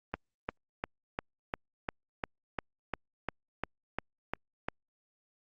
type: click train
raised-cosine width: 0.5 ms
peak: -17 dBFS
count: 14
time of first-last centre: 0.14-4.685 s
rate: 2.86 Hz
effects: Opus 32 kbps